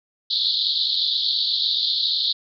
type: band-pass noise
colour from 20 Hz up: pink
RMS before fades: -22 dBFS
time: 0.3-2.33 s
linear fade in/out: 10 ms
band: 3500 to 4500 Hz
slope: 96 dB/octave
effects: none